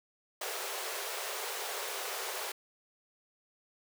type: high-pass noise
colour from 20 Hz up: pink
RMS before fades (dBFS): -38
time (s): 0.41-2.52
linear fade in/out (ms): 5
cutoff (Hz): 380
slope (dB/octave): 96
effects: none